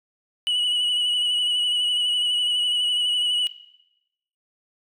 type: tone with vibrato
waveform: sine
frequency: 2941 Hz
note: F#7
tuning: 11 cents flat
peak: -17 dBFS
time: 0.47-3.47 s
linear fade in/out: 0 ms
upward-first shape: sine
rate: 12 Hz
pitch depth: 31 cents each way
effects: noise-tail reverb RT60 0.9 s tail -19 dB re dry + tanh soft clip ceiling -19 dBFS